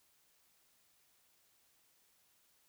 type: silence
effects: white hiss -72 dBFS RMS until 2.68 s